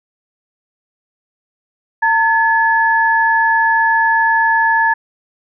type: tone pair together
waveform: sine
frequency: 907 / 1712.2 Hz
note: A#5 / A6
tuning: -48 / -48 cents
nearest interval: major seventh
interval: 1100 cents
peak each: -13 dBFS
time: 2.02-4.94 s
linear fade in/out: 10 ms
effects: none